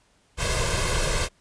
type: noise with comb filter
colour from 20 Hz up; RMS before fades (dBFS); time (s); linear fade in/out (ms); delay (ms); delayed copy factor
pink; -24; 0.37-1.29; 50; 1.9; +0.75
effects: pink hiss -63 dBFS RMS until 1.4 s + resampled to 22050 Hz